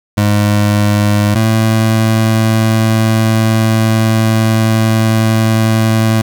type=tone pair in turn; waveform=25% pulse; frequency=103.83 / 111.13 Hz; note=G#2 / A2; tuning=0 / +18 cents; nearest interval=minor second; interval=118 cents; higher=second; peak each=-5 dBFS; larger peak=neither; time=0.17-1.35 / 1.35-6.22 s; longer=second; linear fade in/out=10 ms; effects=7-bit